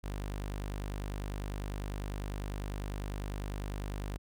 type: tone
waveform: sawtooth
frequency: 50 Hz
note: G1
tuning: 35 cents sharp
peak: -32 dBFS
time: 0.03-4.18 s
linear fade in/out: 20 ms
effects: none